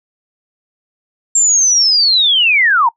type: linear sweep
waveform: sine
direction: down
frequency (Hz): 7459 to 880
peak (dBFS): -8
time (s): 1.35-2.89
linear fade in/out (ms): 5
effects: noise-tail reverb RT60 0.1 s tail -23 dB re dry